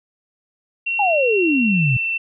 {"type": "tone with pitch glide", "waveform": "sine", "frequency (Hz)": [2731, 2687], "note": ["F7", "E7"], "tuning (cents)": [-39, 33], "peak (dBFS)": -19, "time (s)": [0.86, 2.18], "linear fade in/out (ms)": 10, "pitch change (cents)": -28, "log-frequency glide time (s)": [1.66, 1.82]}
{"type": "exponential sweep", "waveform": "sine", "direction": "down", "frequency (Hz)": [853, 119.3], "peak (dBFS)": -15, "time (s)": [0.99, 1.97], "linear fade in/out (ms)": 5}
{"effects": []}